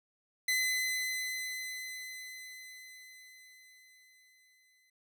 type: tone with exponential decay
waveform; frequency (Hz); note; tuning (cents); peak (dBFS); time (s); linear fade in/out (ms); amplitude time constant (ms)
sawtooth; 2026; B6; +44; -24; 0.48-4.9; 5; 960
effects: none